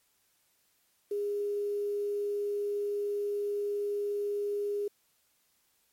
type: tone with quantisation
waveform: sine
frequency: 409.4 Hz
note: G#4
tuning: 25 cents flat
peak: -29 dBFS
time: 1.11-4.88 s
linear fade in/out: 5 ms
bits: 9
effects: white hiss -71 dBFS RMS until 5.92 s + MP3 64 kbps